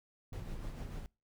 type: clicks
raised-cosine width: 5 ms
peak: -38 dBFS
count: 12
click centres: 0.324 / 0.386 / 0.425 / 0.461 / 0.501 / 0.541 / 0.592 / 0.632 / 0.701 / 0.852 / 0.89 / 0.954 s
type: noise with tremolo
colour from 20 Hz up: brown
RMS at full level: -41 dBFS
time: 0.33-1.06 s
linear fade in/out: 0 ms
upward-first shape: sine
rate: 6.8 Hz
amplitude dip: 40%
effects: noise-tail reverb RT60 0.3 s tail -25 dB re dry